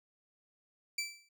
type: tone with exponential decay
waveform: 20% pulse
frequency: 2329 Hz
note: D7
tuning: 15 cents flat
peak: -26 dBFS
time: 0.98-1.29 s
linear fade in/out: 5 ms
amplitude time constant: 66 ms
effects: none